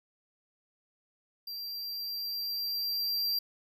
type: tone with level ramp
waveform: square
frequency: 4727 Hz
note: D8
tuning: 10 cents sharp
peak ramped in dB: -38 to -28 dBFS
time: 1.47-3.39 s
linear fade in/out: 5 ms
effects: none